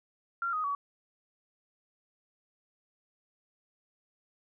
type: tone with pitch steps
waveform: sine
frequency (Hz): 1379 / 1250 / 1133.1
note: F6 / D#6 / C#6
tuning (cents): -22 / +8 / +38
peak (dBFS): -29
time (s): 0.42-0.75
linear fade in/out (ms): 2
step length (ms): 110
effects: none